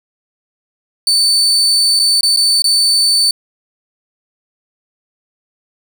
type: tone with dropouts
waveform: 35% pulse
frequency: 4523 Hz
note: C#8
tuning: 34 cents sharp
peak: -8 dBFS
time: 1.07-3.31 s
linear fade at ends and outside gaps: 2 ms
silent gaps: 1.993-1.997 / 2.209-2.231 / 2.363-2.371 / 2.621-2.642 s
effects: none